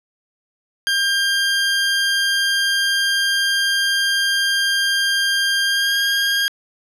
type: tone with pitch glide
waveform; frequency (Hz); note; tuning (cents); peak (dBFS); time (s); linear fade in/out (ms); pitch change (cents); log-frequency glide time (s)
20% pulse; 1598 to 1615.6; G6 to G#6; +33 to -48; -11; 0.87-6.48; 0; +19; 5.64-5.96
effects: low-pass 11000 Hz 12 dB/octave